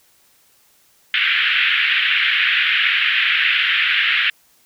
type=band-pass noise; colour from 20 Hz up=white; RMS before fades=-17 dBFS; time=1.14-4.3 s; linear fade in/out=2 ms; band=1500 to 3200 Hz; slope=48 dB/octave; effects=white hiss -56 dBFS RMS until 4.65 s